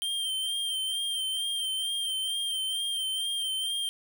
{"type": "tone with vibrato", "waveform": "square", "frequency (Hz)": 3153, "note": "G7", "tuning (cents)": 9, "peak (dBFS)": -29, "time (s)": [0.02, 3.89], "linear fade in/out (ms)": 0, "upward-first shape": "sine", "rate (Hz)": 2.2, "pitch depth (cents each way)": 33, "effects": []}